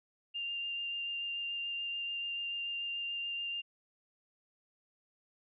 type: tone with vibrato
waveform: sine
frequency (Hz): 2794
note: F7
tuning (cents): 0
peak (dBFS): -35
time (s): 0.34-3.62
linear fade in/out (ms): 20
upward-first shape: triangle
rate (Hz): 6.9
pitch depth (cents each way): 11
effects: none